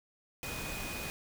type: tone in noise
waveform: sine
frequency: 2485 Hz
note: D#7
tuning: 3 cents flat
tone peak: -43 dBFS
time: 0.43-1.1 s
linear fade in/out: 0 ms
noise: pink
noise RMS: -40 dBFS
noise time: 0.43-1.1 s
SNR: -6 dB
effects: none